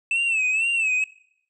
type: tone with vibrato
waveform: triangle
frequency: 2634 Hz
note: E7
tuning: 2 cents flat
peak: -18 dBFS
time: 0.11-1.04 s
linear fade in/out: 2 ms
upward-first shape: sine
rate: 2.1 Hz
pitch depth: 93 cents each way
effects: noise-tail reverb RT60 0.7 s tail -21 dB re dry + resampled to 22050 Hz